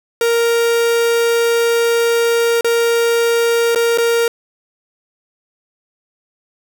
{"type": "tone with dropouts", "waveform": "45% pulse", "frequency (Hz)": 466.2, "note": "A#4", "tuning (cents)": 0, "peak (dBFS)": -12, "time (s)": [0.21, 4.28], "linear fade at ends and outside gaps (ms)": 2, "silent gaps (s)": [[2.61, 2.645], [3.749, 3.758], [3.976, 3.983]], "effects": []}